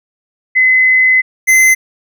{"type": "tone pair in turn", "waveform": ["sine", "square"], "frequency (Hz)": [2034, 2055], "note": ["C7", "C7"], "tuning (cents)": [-50, -32], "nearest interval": "unison", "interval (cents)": 18, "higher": "second", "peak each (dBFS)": -6, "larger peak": "neither", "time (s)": [[0.55, 1.22], [1.47, 1.75]], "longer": "first", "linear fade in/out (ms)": 20, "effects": []}